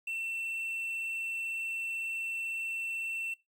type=tone with quantisation; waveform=triangle; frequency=2691 Hz; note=E7; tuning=35 cents sharp; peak=-32 dBFS; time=0.07-3.34 s; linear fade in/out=5 ms; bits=10; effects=noise-tail reverb RT60 0.2 s tail -20 dB re dry